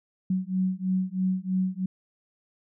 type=beating tone pair; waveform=sine; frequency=185 / 188.1 Hz; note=F#3 / F#3; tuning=0 / +29 cents; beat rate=3.1 Hz; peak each=-27 dBFS; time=0.3-1.86 s; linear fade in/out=5 ms; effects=none